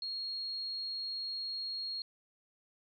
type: tone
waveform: sine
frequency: 4281 Hz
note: C8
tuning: 39 cents sharp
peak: -36 dBFS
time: 0.02-2.02 s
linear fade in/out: 2 ms
effects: none